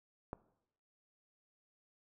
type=click; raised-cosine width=1 ms; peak=-26 dBFS; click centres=0.331 s; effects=noise-tail reverb RT60 0.8 s tail -19 dB re dry